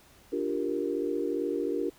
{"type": "chord", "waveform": "sine", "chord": "G minor seventh", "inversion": "second", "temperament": "equal", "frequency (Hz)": [293.7, 349.2, 392, 466.2], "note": ["D4", "F4", "G4", "Bb4"], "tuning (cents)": [0, 0, 0, 0], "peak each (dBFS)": -33, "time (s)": [0.32, 1.9], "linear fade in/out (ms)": 10, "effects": ["pink hiss -58 dBFS RMS until 1.98 s"]}